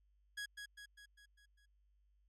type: tone with echo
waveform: sawtooth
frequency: 1661.2 Hz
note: G#6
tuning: in tune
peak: -38 dBFS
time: 0.37-0.46 s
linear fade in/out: 10 ms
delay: 200 ms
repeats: 6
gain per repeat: -5 dB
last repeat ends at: 1.66 s
effects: added 50 Hz sine -70 dBFS peak until 2.28 s + low-pass 10000 Hz 12 dB/octave